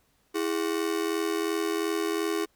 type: ring-modulated tone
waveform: 45% pulse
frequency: 370 Hz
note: F#4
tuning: in tune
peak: -23 dBFS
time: 0.34-2.46 s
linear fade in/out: 20 ms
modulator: 41.4 Hz
effects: pink hiss -68 dBFS RMS until 2.55 s